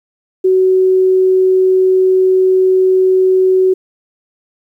sine tone, 374.4 Hz, F#4, 20 cents sharp, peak -7 dBFS, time 0.44-3.74 s, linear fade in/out 10 ms, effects 8-bit

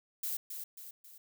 violet noise with echo, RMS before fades -36 dBFS, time 0.23-0.37 s, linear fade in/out 5 ms, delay 270 ms, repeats 3, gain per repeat -6 dB, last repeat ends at 1.18 s, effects none

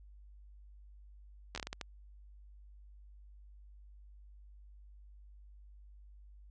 slowing click train, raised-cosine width 0.2 ms, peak -22 dBFS, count 8, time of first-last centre 1.55-1.812 s, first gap 11 ms, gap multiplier 1.4, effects added 50 Hz sine -53 dBFS peak until 6.5 s + resampled to 22050 Hz

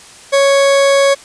40% pulse tone, 554.4 Hz, C#5, in tune, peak -7 dBFS, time 0.32-1.15 s, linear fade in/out 20 ms, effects white hiss -38 dBFS RMS until 1.24 s + resampled to 22050 Hz

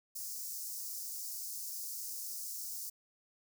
white high-pass noise, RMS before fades -42 dBFS, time 0.15-2.9 s, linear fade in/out 10 ms, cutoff 4900 Hz, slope 48 dB/octave, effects none

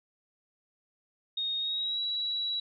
sine tone with pitch glide, 3717 to 3906 Hz, A#7 to B7, -6 to -20 cents, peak -29 dBFS, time 1.37-2.6 s, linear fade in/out 5 ms, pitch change +86 cents, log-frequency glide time 1.59-2.01 s, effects none

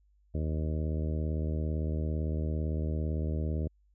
harmonic tone, 77.78 Hz, D#2, in tune, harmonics 1 / 2 / 3 / 4 / 5 / 6 / 7 / 8, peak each -30 / -36 / -40 / -42 / -44 / -46 / -47 / -48 dBFS, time 0.34-3.68 s, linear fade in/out 10 ms, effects added 50 Hz sine -63 dBFS peak until 3.94 s

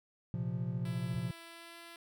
triangle chord, Bb suspended second, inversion none, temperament equal, 116.54 / 130.81 / 174.61 Hz, Bb2 / C3 / F3, 0 / 0 / 0 cents, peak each -36 dBFS, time 0.34-1.31 s, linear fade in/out 0 ms
5% pulse tone with pitch glide, 333.5 to 337.4 Hz, E4 to E4, +20 to +40 cents, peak -38 dBFS, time 0.85-1.96 s, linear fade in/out 2 ms, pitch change +20 cents, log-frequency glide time 1.39-1.77 s
sine tone with exponential decay, 83 Hz, E2, 12 cents sharp, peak -38 dBFS, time 1.14-1.26 s, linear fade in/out 5 ms, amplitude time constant 26 ms
effects none

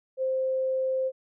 sine tone, 523.3 Hz, C5, in tune, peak -24 dBFS, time 0.17-1.12 s, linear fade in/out 50 ms, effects none

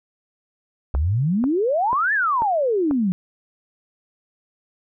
sine exponential two-way sweep, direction up then down, 61.74 to 1800 to 175.2 Hz, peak -17 dBFS, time 0.94-3.12 s, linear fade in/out 0 ms, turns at 2.13 s
click train, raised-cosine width 1 ms, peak -15 dBFS, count 5, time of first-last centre 0.95-2.911 s, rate 2.04 Hz
effects none

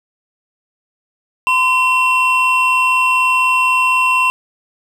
triangle tone pair together, 1023.1 / 2721 Hz, C6 / F7, -39 / -46 cents, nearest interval octave + perfect fourth, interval 1693 cents, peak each -12 dBFS, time 1.47-4.3 s, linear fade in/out 0 ms, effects none

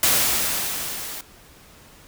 white noise with level ramp, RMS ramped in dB -17 to -34 dBFS, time 0.03-1.21 s, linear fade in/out 2 ms, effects pink hiss -49 dBFS RMS until 2.07 s

